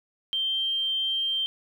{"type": "tone", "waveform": "sine", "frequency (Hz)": 3151, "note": "G7", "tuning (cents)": 8, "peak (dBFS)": -24, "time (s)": [0.33, 1.46], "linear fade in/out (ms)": 0, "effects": ["9-bit"]}